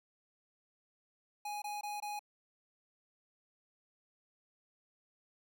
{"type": "tone bursts", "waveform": "square", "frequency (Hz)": 830.6, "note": "G#5", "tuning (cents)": 0, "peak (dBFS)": -39, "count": 4, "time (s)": [1.45, 2.193], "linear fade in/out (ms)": 5, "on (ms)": 170, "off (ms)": 21, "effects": []}